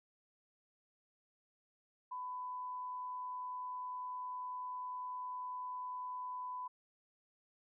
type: tone with amplitude modulation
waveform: sine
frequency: 1001 Hz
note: B5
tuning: 23 cents sharp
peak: -39 dBFS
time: 2.11-6.68 s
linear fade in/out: 10 ms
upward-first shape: sine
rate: 110 Hz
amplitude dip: 25%
effects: none